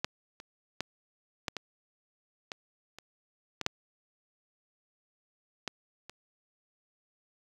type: clicks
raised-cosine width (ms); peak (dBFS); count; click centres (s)
0.2; -12 / -28 / -14 / -13 / -18 / -20 / -27 / -16 / -9 / -16 / -26; 11; 0.045 / 0.401 / 0.806 / 1.482 / 1.567 / 2.518 / 2.986 / 3.613 / 3.664 / 5.677 / 6.096
effects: high-pass 60 Hz 12 dB/octave + 8-bit